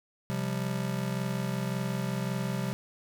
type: chord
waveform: square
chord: C suspended fourth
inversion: none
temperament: just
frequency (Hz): 130.81 / 174.42 / 196.22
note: C3 / F3 / G3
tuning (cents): 0 / -2 / +2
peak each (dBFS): -34 / -36 / -35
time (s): 0.3-2.73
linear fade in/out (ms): 0
effects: 9-bit